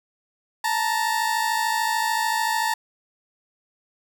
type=tone pair together; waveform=30% pulse; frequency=880 / 933.5 Hz; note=A5 / A#5; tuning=0 / +2 cents; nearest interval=minor second; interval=102 cents; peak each=-21 / -22 dBFS; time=0.64-2.74 s; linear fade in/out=5 ms; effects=none